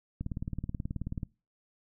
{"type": "click train", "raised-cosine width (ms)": 5, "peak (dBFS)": -22, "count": 20, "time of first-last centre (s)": [0.21, 1.232], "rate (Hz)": 18.6, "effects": ["noise-tail reverb RT60 0.3 s tail -23 dB re dry"]}